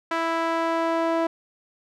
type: tone with band-pass filter sweep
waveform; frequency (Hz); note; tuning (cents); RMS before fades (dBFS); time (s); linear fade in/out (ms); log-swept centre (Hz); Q
sawtooth; 330; E4; +2; -24; 0.11-1.27; 5; 1300 to 690; 1.2
effects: none